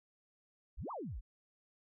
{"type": "exponential two-way sweep", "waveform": "sine", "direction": "up then down", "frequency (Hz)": [35.09, 1243, 35.09], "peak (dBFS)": -40, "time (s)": [0.77, 1.21], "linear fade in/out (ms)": 20, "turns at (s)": 0.91, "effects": []}